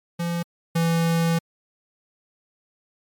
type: tone pair in turn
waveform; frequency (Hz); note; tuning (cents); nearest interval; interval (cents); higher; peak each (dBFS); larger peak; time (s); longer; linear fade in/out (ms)
square; 170.9 / 166.42; F3 / E3; -37 / +17; unison; 46; first; -24 / -19; second; 0.19-0.43 / 0.75-1.39; second; 10
effects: MP3 96 kbps